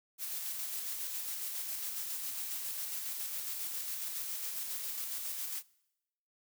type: noise with tremolo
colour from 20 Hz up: blue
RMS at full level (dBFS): -38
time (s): 0.18-5.63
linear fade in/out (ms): 50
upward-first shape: square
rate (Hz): 7.3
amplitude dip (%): 25
effects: noise-tail reverb RT60 0.9 s tail -23 dB re dry